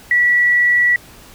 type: tone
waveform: sine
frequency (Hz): 1945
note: B6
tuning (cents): -27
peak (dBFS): -10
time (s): 0.11-0.96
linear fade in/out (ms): 2
effects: pink hiss -42 dBFS RMS until 1.34 s